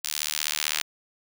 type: tone with high-pass filter sweep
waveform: sawtooth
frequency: 75.7 Hz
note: D#2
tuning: 47 cents flat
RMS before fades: -29 dBFS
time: 0.04-0.82 s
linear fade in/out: 5 ms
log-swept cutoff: 4500 to 2500 Hz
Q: 0.77
effects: none